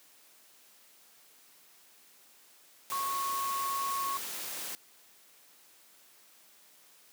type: tone in noise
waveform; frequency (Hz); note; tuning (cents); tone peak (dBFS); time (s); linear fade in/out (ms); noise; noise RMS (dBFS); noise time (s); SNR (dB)
sine; 1100; C#6; -14; -31; 2.92-4.17; 0; white; -39; 2.9-4.75; +5
effects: white hiss -60 dBFS RMS until 7.12 s + high-pass 200 Hz 12 dB/octave